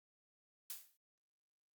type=noise with exponential decay; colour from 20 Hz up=blue; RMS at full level=-42 dBFS; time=0.7-0.97 s; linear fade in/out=1 ms; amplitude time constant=57 ms; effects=Opus 48 kbps